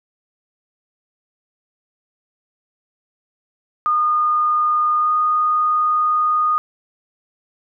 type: tone with pitch glide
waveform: sine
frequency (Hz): 1222 to 1232.6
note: D#6 to D#6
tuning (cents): -32 to -17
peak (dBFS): -14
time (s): 3.86-6.58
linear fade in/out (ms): 0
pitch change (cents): +15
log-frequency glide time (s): 4.98-5.11
effects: none